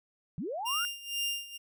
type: linear sweep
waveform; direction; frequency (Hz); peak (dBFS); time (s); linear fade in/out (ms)
sine; up; 133.7 to 1480; -33; 0.38-0.85; 0
type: tone with tremolo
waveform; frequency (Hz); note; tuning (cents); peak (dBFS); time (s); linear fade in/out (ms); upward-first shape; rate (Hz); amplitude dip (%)
sawtooth; 2800; F7; +4; -26; 0.65-1.58; 20; sine; 2.1; 85
effects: none